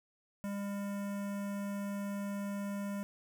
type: tone with notch filter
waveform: square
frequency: 200.9 Hz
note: G3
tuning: 43 cents sharp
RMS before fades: -38 dBFS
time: 0.44-3.03 s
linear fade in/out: 0 ms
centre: 4000 Hz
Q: 0.79
effects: none

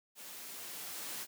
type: noise with level ramp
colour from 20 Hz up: white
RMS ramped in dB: -49 to -41 dBFS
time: 0.15-1.27 s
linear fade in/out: 50 ms
effects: high-pass 150 Hz 12 dB/octave

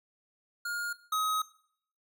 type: tone pair in turn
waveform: square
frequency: 1421 / 1266 Hz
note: F6 / D#6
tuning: +30 / +30 cents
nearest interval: major second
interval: 200 cents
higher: first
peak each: -33 / -28 dBFS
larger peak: second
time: 0.65-0.93 / 1.12-1.42 s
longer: second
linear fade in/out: 5 ms
effects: noise-tail reverb RT60 0.6 s tail -18 dB re dry

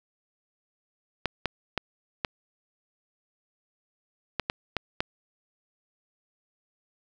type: clicks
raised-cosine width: 0.3 ms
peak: -10 dBFS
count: 8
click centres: 1.257 / 1.457 / 1.777 / 2.248 / 4.397 / 4.499 / 4.767 / 5.005 s
effects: none

